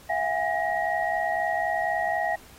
sine tone cluster, 661 / 725 / 815 / 1896 Hz, E5 / F#5 / G#5 / A#6, +5 / -35 / -33 / +29 cents, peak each -29 dBFS, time 0.09-2.36 s, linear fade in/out 10 ms, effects pink hiss -51 dBFS RMS until 2.58 s + AAC 48 kbps

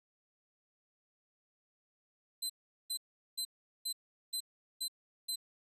25% pulse tone bursts, 4054 Hz, B7, 45 cents sharp, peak -30 dBFS, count 7, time 2.42-5.359 s, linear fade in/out 10 ms, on 77 ms, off 400 ms, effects none

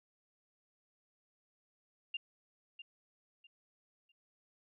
sine tone with echo, 2794 Hz, F7, in tune, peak -35 dBFS, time 2.14-2.17 s, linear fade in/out 5 ms, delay 650 ms, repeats 3, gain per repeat -11 dB, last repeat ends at 4.12 s, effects none

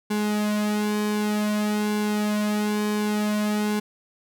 sawtooth tone with flanger, 210 Hz, G#3, 19 cents sharp, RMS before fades -24 dBFS, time 0.1-3.8 s, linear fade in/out 10 ms, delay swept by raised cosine 1.6 to 3.3 ms, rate 0.54 Hz, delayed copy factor -0.7, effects none

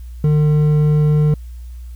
triangle tone with hard clipping, 150.6 Hz, D3, 44 cents sharp, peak -12 dBFS, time 0.24-1.34 s, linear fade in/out 2 ms, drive 9 dB, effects added 60 Hz sine -29 dBFS peak until 1.95 s + white hiss -55 dBFS RMS until 1.95 s

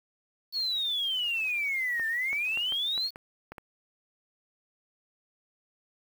sine exponential two-way sweep, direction down then up, 4435 to 1773 to 4435 Hz, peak -27 dBFS, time 0.52-3.11 s, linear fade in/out 50 ms, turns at 2.07 s
clicks, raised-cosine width 0.5 ms, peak -26 dBFS, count 8, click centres 1.997 / 2.33 / 2.574 / 2.723 / 2.978 / 3.159 / 3.52 / 3.582 s
effects 8-bit

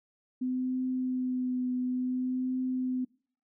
sine tone with vibrato, 253.9 Hz, B3, 48 cents sharp, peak -28 dBFS, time 0.41-3.05 s, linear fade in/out 10 ms, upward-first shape triangle, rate 0.57 Hz, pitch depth 21 cents each way, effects noise-tail reverb RT60 0.5 s tail -24 dB re dry

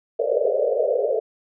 white band-pass noise, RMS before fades -21 dBFS, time 0.19-1.2 s, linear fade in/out 10 ms, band 420 to 630 Hz, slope 96 dB/octave, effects none

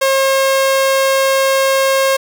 sawtooth tone, 538 Hz, C5, 48 cents sharp, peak -7 dBFS, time 0.01-2.17 s, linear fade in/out 10 ms, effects none

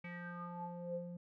square tone with low-pass filter sweep, 174.61 Hz, F3, in tune, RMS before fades -45 dBFS, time 0.04-1.17 s, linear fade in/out 5 ms, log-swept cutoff 2300 to 360 Hz, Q 9, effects none

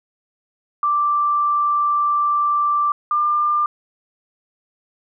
sine tone pair in turn, 1174.7 / 1195.9 Hz, D6 / D6, 0 / +31 cents, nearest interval unison, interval 31 cents, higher second, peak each -15 dBFS, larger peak neither, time 0.83-2.92 / 3.11-3.66 s, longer first, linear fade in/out 2 ms, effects none

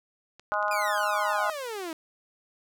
clicks, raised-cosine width 0.2 ms, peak -30 dBFS, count 10, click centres 0.396 / 0.539 / 0.627 / 0.682 / 0.727 / 0.821 / 0.879 / 0.978 / 1.032 / 1.333 s
harmonic tone, 207.7 Hz, G#3, in tune, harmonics 3 / 4 / 5 / 6 / 7, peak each -31 / -31 / -31 / -31 / -31 dBFS, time 0.52-1.5 s, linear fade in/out 0 ms
sawtooth exponential sweep, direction down, 2489 to 310.6 Hz, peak -29 dBFS, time 0.71-1.93 s, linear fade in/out 2 ms
effects none

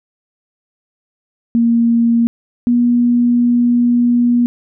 sine tone pair in turn, 233.1 / 240.9 Hz, A#3 / B3, 0 / -43 cents, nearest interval minor second, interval 57 cents, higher second, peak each -9 dBFS, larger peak neither, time 1.55-2.27 / 2.67-4.46 s, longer second, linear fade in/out 0 ms, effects none

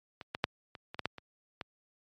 clicks, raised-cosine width 0.3 ms, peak -26 / -18 / -9 / -29 / -26 / -18 / -14 / -28 / -21 dBFS, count 9, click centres 0.212 / 0.349 / 0.441 / 0.752 / 0.945 / 0.993 / 1.056 / 1.183 / 1.612 s, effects high-pass 80 Hz 12 dB/octave + MP3 64 kbps

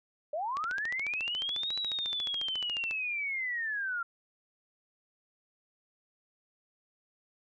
sine linear two-way sweep, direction up then down, 567 to 3951 to 1363 Hz, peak -31 dBFS, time 0.33-4.03 s, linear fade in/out 5 ms, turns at 1.76 s
click train, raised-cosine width 0.2 ms, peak -23 dBFS, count 34, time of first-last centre 0.57-2.91 s, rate 14.1 Hz
effects none

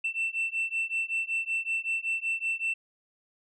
sine beating tone pair, 2679 / 2684.3 Hz, E7 / E7, +27 / +31 cents, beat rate 5.3 Hz, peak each -29 dBFS, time 0.04-2.74 s, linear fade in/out 10 ms, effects tanh soft clip ceiling -24 dBFS

